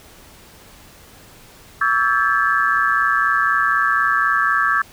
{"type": "tone cluster", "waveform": "sine", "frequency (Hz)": [1137, 1314, 1599, 1723], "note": ["C#6", "E6", "G6", "A6"], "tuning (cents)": [44, -6, 34, -37], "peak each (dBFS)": -20, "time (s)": [1.81, 4.82], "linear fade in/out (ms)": 5, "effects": ["pink hiss -45 dBFS RMS until 4.92 s"]}